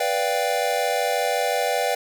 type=chord; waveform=square; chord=G dominant seventh; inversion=first; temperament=equal; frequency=493.9 / 587.3 / 698.5 / 784 Hz; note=B4 / D5 / F5 / G5; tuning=0 / 0 / 0 / 0 cents; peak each=-27 dBFS; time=0-1.95 s; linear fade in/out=5 ms; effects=9-bit